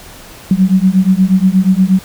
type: beating tone pair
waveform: sine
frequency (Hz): 184.1 / 192.5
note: F#3 / G3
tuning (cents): -8 / -31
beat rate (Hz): 8.4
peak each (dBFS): -10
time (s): 0.51-1.99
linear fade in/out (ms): 2
effects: pink hiss -35 dBFS RMS until 2.04 s